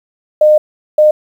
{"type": "tone bursts at uneven times", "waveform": "sine", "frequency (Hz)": 609, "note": "D#5", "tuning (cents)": -37, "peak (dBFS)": -4, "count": 2, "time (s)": [[0.41, 0.58], [0.98, 1.11]], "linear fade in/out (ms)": 5, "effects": ["7-bit"]}